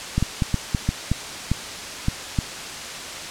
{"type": "clicks", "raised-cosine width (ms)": 5, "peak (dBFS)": -7, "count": 10, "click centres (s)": [0.18, 0.226, 0.422, 0.543, 0.748, 0.89, 1.116, 1.516, 2.084, 2.388], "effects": ["white hiss -32 dBFS RMS until 3.3 s", "low-pass 7000 Hz 12 dB/octave"]}